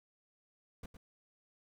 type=noise with echo; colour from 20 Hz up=brown; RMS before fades=-45 dBFS; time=0.83-0.86 s; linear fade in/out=5 ms; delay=110 ms; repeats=1; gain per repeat=-8 dB; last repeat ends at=0.97 s; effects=none